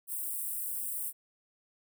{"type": "high-pass noise", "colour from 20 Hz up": "white", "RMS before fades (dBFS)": -36, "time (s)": [0.07, 1.13], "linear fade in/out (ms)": 50, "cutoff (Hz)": 8100, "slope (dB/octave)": 96, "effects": []}